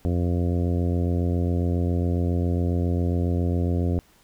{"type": "harmonic tone", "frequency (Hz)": 87.31, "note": "F2", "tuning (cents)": 0, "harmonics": [1, 2, 3, 4, 5, 6, 7, 8], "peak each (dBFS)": [-22, -28, -29, -33, -35, -37, -41, -42], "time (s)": [0.05, 3.99], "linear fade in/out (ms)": 0, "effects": ["pink hiss -58 dBFS RMS until 4.23 s"]}